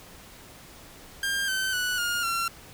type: tone with pitch steps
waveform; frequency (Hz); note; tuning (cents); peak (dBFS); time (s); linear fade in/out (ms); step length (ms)
sawtooth; 1600 / 1537.5 / 1477.4 / 1419.7 / 1364.2; G6 / G6 / F#6 / F6 / F6; +35 / -34 / -3 / +28 / -41; -22; 1.23-2.48; 2; 250
effects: pink hiss -48 dBFS RMS until 2.73 s